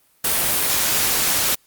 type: noise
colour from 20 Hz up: white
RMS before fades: -19 dBFS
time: 0.24-1.55 s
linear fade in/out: 5 ms
effects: white hiss -59 dBFS RMS until 1.66 s + Opus 32 kbps